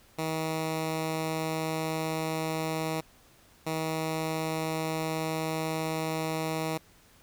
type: tone pair in turn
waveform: 10% pulse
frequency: 159.3 / 159.3 Hz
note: D#3 / D#3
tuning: +41 / +41 cents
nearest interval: unison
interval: 0 cents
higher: neither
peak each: -21 dBFS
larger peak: neither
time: 0.18-3.01 / 3.66-6.78 s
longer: second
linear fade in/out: 10 ms
effects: pink hiss -59 dBFS RMS until 7.22 s